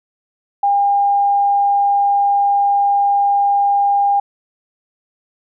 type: tone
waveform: sine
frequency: 805 Hz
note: G5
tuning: 46 cents sharp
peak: -11 dBFS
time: 0.63-4.2 s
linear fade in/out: 5 ms
effects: none